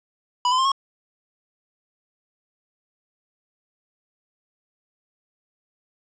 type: tone with pitch steps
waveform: square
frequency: 986 / 1020.2 / 1055.5 / 1092.1 Hz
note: B5 / C6 / C6 / C#6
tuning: -3 / -44 / +15 / -26 cents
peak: -18 dBFS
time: 0.45-0.718 s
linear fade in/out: 2 ms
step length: 67 ms
effects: resampled to 16000 Hz + 9-bit